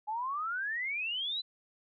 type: exponential sweep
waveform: sine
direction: up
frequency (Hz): 830.6 to 4069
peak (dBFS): -32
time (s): 0.07-1.42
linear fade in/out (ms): 20
effects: none